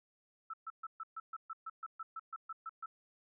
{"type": "tone bursts", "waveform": "sine", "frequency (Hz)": 1318.5, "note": "E6", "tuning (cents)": 0, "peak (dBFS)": -40, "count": 15, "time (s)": [0.5, 2.86], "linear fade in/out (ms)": 5, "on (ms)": 36, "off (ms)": 130, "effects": []}